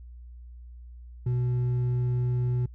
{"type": "tone with hard clipping", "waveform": "sine", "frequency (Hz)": 123.47, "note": "B2", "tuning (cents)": 0, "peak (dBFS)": -25, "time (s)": [1.26, 2.66], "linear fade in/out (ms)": 5, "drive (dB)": 4, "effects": ["noise-tail reverb RT60 0.1 s tail -24 dB re dry", "added 60 Hz sine -42 dBFS peak until 2.74 s"]}